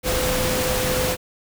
sine tone in noise, 508 Hz, B4, 49 cents sharp, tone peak -24 dBFS, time 0.03-1.17 s, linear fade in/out 50 ms, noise pink, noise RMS -23 dBFS, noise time 0.03-1.17 s, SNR -4 dB, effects none

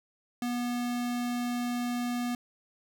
square tone, 242.9 Hz, B3, 29 cents flat, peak -30 dBFS, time 0.42-2.35 s, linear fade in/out 2 ms, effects none

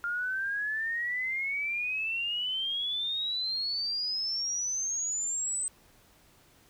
sine exponential sweep, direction up, 1396.9 to 8220 Hz, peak -29 dBFS, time 0.04-5.68 s, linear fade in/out 0 ms, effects pink hiss -61 dBFS RMS until 6.69 s

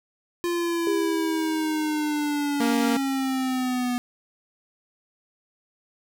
square linear sweep, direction down, 348.4 to 244.3 Hz, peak -24 dBFS, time 0.44-3.98 s, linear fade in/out 0 ms
sine tone with exponential decay, 401.3 Hz, G4, 41 cents sharp, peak -22 dBFS, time 0.87-2.9 s, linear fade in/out 1 ms, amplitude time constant 440 ms
sawtooth tone, 233.1 Hz, A#3, in tune, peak -18 dBFS, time 2.6-2.97 s, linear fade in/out 5 ms
effects none

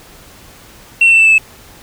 sine tone with pitch steps, 2718 / 2696 / 2674 / 2653 / 2631 / 2610 Hz, F7 / E7 / E7 / E7 / E7 / E7, -48 / +38 / +24 / +10 / -4 / -18 cents, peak -3 dBFS, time 1.01-1.382 s, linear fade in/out 5 ms, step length 62 ms, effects tanh soft clip ceiling -3 dBFS + pink hiss -40 dBFS RMS until 1.82 s

